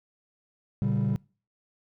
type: chord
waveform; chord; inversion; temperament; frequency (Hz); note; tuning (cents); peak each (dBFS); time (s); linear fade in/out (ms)
triangle; G diminished; first; just; 117.6 / 141.12 / 196; Bb2 / Db3 / G3; +16 / +31 / 0; -25; 0.82-1.16; 0
effects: noise-tail reverb RT60 0.4 s tail -26 dB re dry + tanh soft clip ceiling -17 dBFS